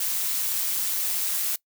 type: noise with amplitude modulation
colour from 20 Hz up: blue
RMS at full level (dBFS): -24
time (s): 0-1.56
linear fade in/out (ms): 5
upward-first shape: sine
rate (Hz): 191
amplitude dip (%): 50
effects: noise-tail reverb RT60 0.1 s tail -22 dB re dry